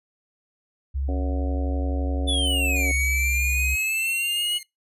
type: tone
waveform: sine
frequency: 68.2 Hz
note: C#2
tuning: 28 cents flat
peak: -23 dBFS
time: 0.94-3.76 s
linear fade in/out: 20 ms
type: harmonic tone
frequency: 91.8 Hz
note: F#2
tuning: 13 cents flat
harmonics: 3 / 4 / 5 / 6 / 7 / 8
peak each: -30 / -41 / -38 / -36 / -42 / -39 dBFS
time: 1.08-2.92 s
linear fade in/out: 10 ms
type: exponential two-way sweep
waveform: square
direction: down then up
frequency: 3520 to 2217 to 2937 Hz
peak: -23 dBFS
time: 2.27-4.59 s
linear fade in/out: 20 ms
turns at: 2.91 s
type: tone with vibrato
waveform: 10% pulse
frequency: 2120 Hz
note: C7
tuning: 22 cents sharp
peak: -29 dBFS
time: 2.76-4.63 s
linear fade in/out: 2 ms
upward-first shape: sine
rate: 6.2 Hz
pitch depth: 20 cents each way
effects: noise-tail reverb RT60 0.2 s tail -26 dB re dry + resampled to 32000 Hz